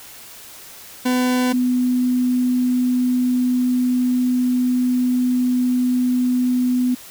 40% pulse / sine tone pair in turn, 251.3 / 249.9 Hz, B3 / B3, +30 / +21 cents, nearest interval unison, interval 9 cents, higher first, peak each -15 dBFS, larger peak neither, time 1.05-1.53 / 1.53-6.95 s, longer second, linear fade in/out 10 ms, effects white hiss -40 dBFS RMS until 7.1 s

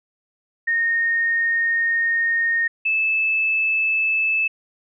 sine tone pair in turn, 1846 / 2620 Hz, A#6 / E7, -17 / -11 cents, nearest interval tritone, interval 606 cents, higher second, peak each -17 dBFS, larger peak neither, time 0.67-2.68 / 2.85-4.48 s, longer first, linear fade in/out 10 ms, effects none

